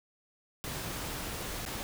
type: noise with dropouts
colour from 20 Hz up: pink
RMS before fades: -38 dBFS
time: 0.64-1.83 s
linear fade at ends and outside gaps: 0 ms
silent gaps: 1.652-1.662 s
effects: none